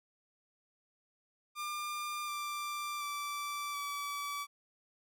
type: tone with pitch steps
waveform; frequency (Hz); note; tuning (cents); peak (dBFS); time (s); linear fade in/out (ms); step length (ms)
sawtooth; 1198 / 1181.5 / 1165.2 / 1149.2; D6 / D6 / D6 / D6; +34 / +10 / -14 / -38; -33; 1.55-4.47; 50; 730
effects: none